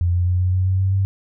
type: tone with pitch steps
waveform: sine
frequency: 87.31 / 88.63 / 89.97 / 91.33 / 92.72 / 94.12 / 95.54 / 96.99 Hz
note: F2 / F2 / F#2 / F#2 / F#2 / F#2 / G2 / G2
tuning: 0 / +26 / -48 / -22 / +4 / +30 / -44 / -18 cents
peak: -15 dBFS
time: 0.01-1.05 s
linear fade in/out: 0 ms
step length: 130 ms
effects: none